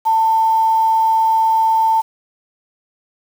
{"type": "tone with quantisation", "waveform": "sine", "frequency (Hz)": 892, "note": "A5", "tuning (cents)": 23, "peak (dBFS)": -11, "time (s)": [0.05, 2.02], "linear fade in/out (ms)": 20, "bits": 6, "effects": []}